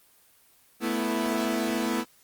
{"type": "chord", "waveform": "sawtooth", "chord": "A suspended second", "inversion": "none", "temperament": "equal", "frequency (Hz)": [220, 246.9, 329.6], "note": ["A3", "B3", "E4"], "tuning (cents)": [0, 0, 0], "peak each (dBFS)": -26, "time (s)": [0.8, 2.05], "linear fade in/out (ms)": 50, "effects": ["white hiss -60 dBFS RMS until 2.23 s", "Opus 24 kbps"]}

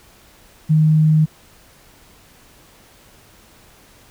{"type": "tone", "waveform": "sine", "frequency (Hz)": 155.56, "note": "D#3", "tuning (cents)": 0, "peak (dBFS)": -10, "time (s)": [0.69, 1.26], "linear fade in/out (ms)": 20, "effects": ["pink hiss -49 dBFS RMS until 4.1 s"]}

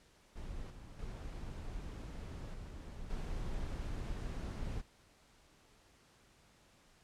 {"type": "noise with level steps", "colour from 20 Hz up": "brown", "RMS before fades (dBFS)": [-45, -51, -44, -47, -40], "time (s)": [0.35, 4.82], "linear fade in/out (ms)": 20, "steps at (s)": [0.7, 0.99, 2.54, 3.1], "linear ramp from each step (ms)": 2, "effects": ["pink hiss -66 dBFS RMS until 7.03 s", "low-pass 9000 Hz 12 dB/octave"]}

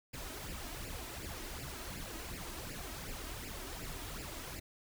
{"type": "noise with flanger", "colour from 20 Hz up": "pink", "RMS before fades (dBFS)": -44, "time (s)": [0.13, 4.6], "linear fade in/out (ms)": 10, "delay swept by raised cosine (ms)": [0.4, 3.2], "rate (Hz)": 2.7, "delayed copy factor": 0.7, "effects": []}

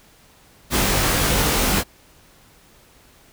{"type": "noise with comb filter", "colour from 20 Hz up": "pink", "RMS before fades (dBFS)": -19, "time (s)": [0.7, 1.84], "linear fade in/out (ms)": 50, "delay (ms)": 20, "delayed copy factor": 0.65, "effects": ["pink hiss -52 dBFS RMS until 3.32 s"]}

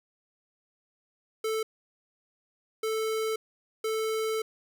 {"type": "tone bursts at uneven times", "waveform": "square", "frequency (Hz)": 440, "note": "A4", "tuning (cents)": 0, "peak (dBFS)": -28, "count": 3, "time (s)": [[1.44, 1.63], [2.83, 3.36], [3.84, 4.42]], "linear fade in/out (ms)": 5, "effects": []}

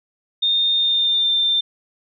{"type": "tone with pitch glide", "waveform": "sine", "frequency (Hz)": [3649, 3584], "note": ["A#7", "A7"], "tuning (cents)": [-38, 31], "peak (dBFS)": -15, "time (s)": [0.42, 1.61], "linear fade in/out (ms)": 10, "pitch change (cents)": -31, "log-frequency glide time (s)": [0.75, 1.32], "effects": []}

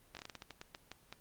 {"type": "slowing click train", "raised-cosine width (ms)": 0.2, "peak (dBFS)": -28, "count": 13, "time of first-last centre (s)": [0.15, 1.126], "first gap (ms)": 18, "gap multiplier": 1.25, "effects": ["pink hiss -66 dBFS RMS until 1.2 s", "Opus 24 kbps"]}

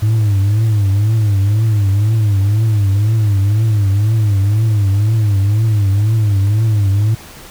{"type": "tone with vibrato", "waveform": "sine", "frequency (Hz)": 104.4, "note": "G#2", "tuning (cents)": 10, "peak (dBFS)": -7, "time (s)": [0.02, 7.15], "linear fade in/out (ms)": 10, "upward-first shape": "triangle", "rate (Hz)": 2, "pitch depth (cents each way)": 140, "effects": ["tanh soft clip ceiling -9 dBFS", "pink hiss -36 dBFS RMS until 7.5 s"]}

